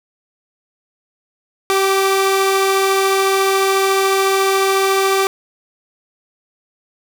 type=tone pair together; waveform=sawtooth; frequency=386.9 / 1174.7 Hz; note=G4 / D6; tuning=-23 / 0 cents; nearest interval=octave + perfect fifth; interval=1923 cents; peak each=-10 / -16 dBFS; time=1.7-5.27 s; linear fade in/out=0 ms; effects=none